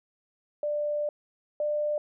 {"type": "tone pair in turn", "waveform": "sine", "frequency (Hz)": [592, 596.1], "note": ["D5", "D5"], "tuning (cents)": [14, 26], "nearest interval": "unison", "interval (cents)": 12, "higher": "second", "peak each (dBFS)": [-26, -25], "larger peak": "second", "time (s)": [[0.63, 1.09], [1.6, 1.98]], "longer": "first", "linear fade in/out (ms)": 2, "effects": []}